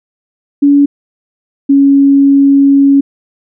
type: tone pair in turn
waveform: sine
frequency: 284.3 / 277.8 Hz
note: C#4 / C#4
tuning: +44 / +4 cents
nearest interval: unison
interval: 40 cents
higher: first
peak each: -3 dBFS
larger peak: neither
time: 0.62-0.86 / 1.69-3.01 s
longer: second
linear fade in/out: 10 ms
effects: none